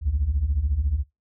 sine beating tone pair, 61.8 / 75.8 Hz, B1 / D#2, +2 / -45 cents, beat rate 14 Hz, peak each -24 / -21 dBFS, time 0.01-1.04 s, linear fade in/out 50 ms, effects noise-tail reverb RT60 0.2 s tail -21 dB re dry + tanh soft clip ceiling -15 dBFS

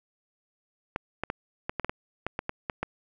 clicks, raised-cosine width 0.5 ms, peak -14 dBFS, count 12, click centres 0.961 / 1.236 / 1.301 / 1.695 / 1.797 / 1.846 / 1.895 / 2.266 / 2.391 / 2.494 / 2.698 / 2.83 s, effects none

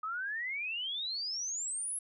sine exponential sweep, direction up, 1244.5 to 11000 Hz, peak -34 dBFS, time 0.03-1.99 s, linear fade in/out 5 ms, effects none

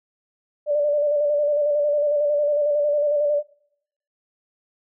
sine tone with vibrato, 587.3 Hz, D5, in tune, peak -17 dBFS, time 0.66-3.43 s, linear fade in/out 50 ms, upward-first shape square, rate 11 Hz, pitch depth 29 cents each way, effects noise-tail reverb RT60 0.7 s tail -24 dB re dry

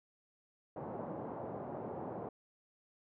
white band-pass noise, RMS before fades -43 dBFS, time 0.76-2.29 s, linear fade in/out 5 ms, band 100 to 800 Hz, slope 24 dB/octave, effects none

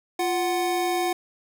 square tone pair together, 349.2 / 741 Hz, F4 / F#5, 0 / +2 cents, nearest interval octave + minor second, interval 1302 cents, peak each -26 dBFS, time 0.19-1.13 s, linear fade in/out 5 ms, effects none

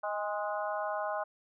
harmonic tone with a mistuned harmonic, 209.1 Hz, G#3, 12 cents sharp, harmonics 3 / 4 / 5 / 6 / 7, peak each -35 / -37 / -39 / -41 / -42 dBFS, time 0.03-1.24 s, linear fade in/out 10 ms, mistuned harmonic 4, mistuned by -36 cents, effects none

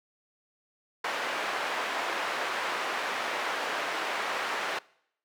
white band-pass noise, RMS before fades -32 dBFS, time 1.04-4.79 s, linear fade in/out 5 ms, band 480 to 1800 Hz, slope 12 dB/octave, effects noise-tail reverb RT60 0.7 s tail -23 dB re dry

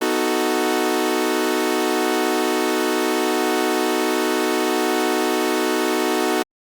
sawtooth chord, B dominant seventh, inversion none, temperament equal, 246.9 / 311.1 / 370 / 440 Hz, B3 / D#4 / F#4 / A4, 0 / 0 / 0 / 0 cents, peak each -23 / -19 / -18 / -21 dBFS, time 0.01-6.43 s, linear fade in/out 10 ms, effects Opus 48 kbps

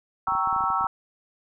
sine chord, G diminished seventh, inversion none, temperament equal with one note detuned, 775 / 932.3 / 1108.7 / 1318.5 Hz, G5 / Bb5 / Db6 / Fb6, -20 / 0 / 0 / 0 cents, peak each -29 / -28 / -28 / -25 dBFS, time 0.27-0.87 s, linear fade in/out 2 ms
clicks, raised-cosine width 3 ms, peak -30 dBFS, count 11, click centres 0.284 / 0.322 / 0.352 / 0.474 / 0.528 / 0.563 / 0.607 / 0.639 / 0.703 / 0.81 / 0.843 s
effects none

